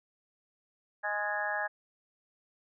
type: harmonic tone with a mistuned harmonic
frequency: 207.7 Hz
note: G#3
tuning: in tune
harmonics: 3 / 4 / 5 / 6 / 7 / 8 / 9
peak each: -38 / -36 / -44 / -43 / -44 / -33 / -42 dBFS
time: 1.03-1.68 s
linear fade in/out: 20 ms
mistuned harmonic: 9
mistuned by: -52 cents
effects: none